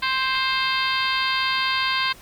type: harmonic tone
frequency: 525 Hz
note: C5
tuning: 6 cents sharp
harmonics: 2 / 3 / 4 / 5 / 6 / 7 / 8 / 9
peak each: -25 / -27 / -28 / -29 / -30 / -30 / -31 / -32 dBFS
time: 0.02-2.13 s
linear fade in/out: 10 ms
effects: pink hiss -47 dBFS RMS until 2.21 s + Opus 48 kbps